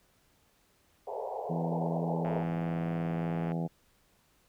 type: band-pass noise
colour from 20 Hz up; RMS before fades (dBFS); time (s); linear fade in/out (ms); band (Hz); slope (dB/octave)
pink; -37; 1.07-2.43; 5; 410 to 940; 96
type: harmonic tone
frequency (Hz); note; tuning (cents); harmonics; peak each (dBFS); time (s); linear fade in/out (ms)
83.3; E2; +19; 2 / 3 / 4 / 5 / 6 / 7 / 8 / 9 / 10; -31 / -40 / -43 / -45 / -44 / -48 / -45 / -46 / -49; 1.49-3.68; 20
type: click train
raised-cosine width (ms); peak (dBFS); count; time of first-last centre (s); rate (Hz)
0.5; -29; 133; 2.25-3.519; 104
effects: pink hiss -68 dBFS RMS until 4.48 s